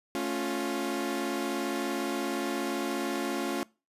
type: chord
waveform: sawtooth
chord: A augmented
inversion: none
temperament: equal with one note detuned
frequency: 220 / 277.2 / 351.7 Hz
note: A3 / C#4 / E#4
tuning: 0 / 0 / +12 cents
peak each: -33 / -29 / -29 dBFS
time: 0.15-3.63 s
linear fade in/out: 0 ms
effects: noise-tail reverb RT60 0.3 s tail -23 dB re dry + resampled to 32000 Hz